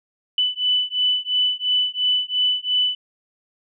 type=beating tone pair; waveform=sine; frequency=2989 / 2991.9 Hz; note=F#7 / F#7; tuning=+17 / +19 cents; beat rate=2.9 Hz; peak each=-21 dBFS; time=0.38-2.95 s; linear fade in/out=2 ms; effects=none